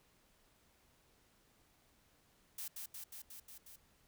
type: noise with echo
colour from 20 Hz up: blue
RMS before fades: -44 dBFS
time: 2.58-2.68 s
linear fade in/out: 5 ms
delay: 180 ms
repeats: 6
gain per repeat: -2 dB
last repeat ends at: 3.76 s
effects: pink hiss -71 dBFS RMS until 4.07 s

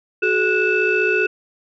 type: tone cluster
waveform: sine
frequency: 372.2 / 427.3 / 1467 / 2632 Hz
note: F#4 / G#4 / F#6 / E7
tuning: +10 / +49 / -15 / -3 cents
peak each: -20 dBFS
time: 0.22-1.27 s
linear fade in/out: 10 ms
effects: tanh soft clip ceiling -7 dBFS

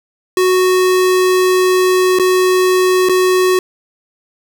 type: tone with dropouts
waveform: square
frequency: 369.2 Hz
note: F#4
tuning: 4 cents flat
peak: -10 dBFS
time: 0.37-3.59 s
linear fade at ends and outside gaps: 2 ms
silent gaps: 2.188-2.196 / 3.088-3.094 s
effects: 7-bit

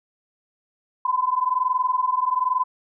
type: tone pair together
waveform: sine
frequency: 1002.9 / 1024 Hz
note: B5 / C6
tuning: +26 / -38 cents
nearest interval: unison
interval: 36 cents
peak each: -22 dBFS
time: 1.05-2.64 s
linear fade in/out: 5 ms
effects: none

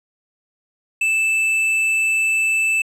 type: tone with tanh clipping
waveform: sine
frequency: 2637 Hz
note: E7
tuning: in tune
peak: -17 dBFS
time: 1.01-2.82 s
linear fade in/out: 5 ms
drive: 9 dB
effects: low-pass 12000 Hz 12 dB/octave

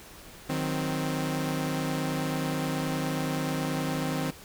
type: chord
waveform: sawtooth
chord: C diminished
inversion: first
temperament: equal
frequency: 155.56 / 185 / 261.6 Hz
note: Eb3 / Gb3 / C4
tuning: 0 / 0 / 0 cents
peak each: -27 / -33 / -27 dBFS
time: 0.49-4.31 s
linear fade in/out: 10 ms
effects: pink hiss -48 dBFS RMS until 4.44 s

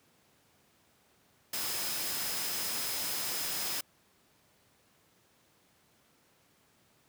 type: tone in noise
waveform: sine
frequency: 5090 Hz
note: D#8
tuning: 39 cents sharp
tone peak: -41 dBFS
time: 1.53-3.81 s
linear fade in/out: 5 ms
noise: white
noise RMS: -35 dBFS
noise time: 1.53-3.81 s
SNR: -9 dB
effects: pink hiss -67 dBFS RMS until 7.08 s + high-pass 100 Hz 12 dB/octave

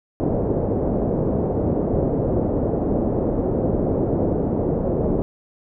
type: low-pass noise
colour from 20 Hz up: white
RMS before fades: -21 dBFS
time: 0.2-5.22 s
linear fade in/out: 0 ms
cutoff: 530 Hz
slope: 24 dB/octave
effects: none

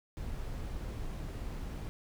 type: noise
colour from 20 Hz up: brown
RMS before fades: -39 dBFS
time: 0.17-1.89 s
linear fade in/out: 0 ms
effects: none

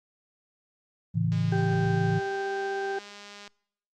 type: chord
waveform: sine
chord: A major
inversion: none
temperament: equal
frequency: 110 / 138.59 / 164.81 Hz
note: A2 / C#3 / E3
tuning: 0 / 0 / 0 cents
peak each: -27 / -31 / -26 dBFS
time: 1.14-2.2 s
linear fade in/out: 20 ms
type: click train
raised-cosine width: 0.2 ms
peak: -28 dBFS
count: 441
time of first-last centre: 1.32-3.477 s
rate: 204 Hz
type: harmonic tone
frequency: 392 Hz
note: G4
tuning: in tune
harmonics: 1 / 2 / 4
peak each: -30 / -33 / -36 dBFS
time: 1.52-2.99 s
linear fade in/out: 5 ms
effects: noise-tail reverb RT60 0.8 s tail -26 dB re dry + Opus 32 kbps

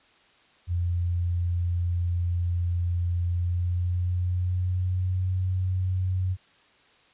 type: tone with pitch glide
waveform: sine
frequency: 87.31 to 92.5 Hz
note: F2 to F#2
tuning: 0 to 0 cents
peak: -23 dBFS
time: 0.67-6.37 s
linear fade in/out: 50 ms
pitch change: +100 cents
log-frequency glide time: 3.25-5.3 s
effects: white hiss -59 dBFS RMS until 7.13 s + resampled to 8000 Hz

